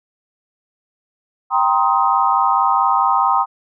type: chord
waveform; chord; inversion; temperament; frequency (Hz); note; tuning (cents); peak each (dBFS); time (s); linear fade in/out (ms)
sine; C minor seventh; second; just; 784.9 / 941.9 / 1046.5 / 1255.8; G5 / Bb5 / C6 / Eb6; +2 / +18 / 0 / +16; -18; 1.5-3.46; 50
effects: none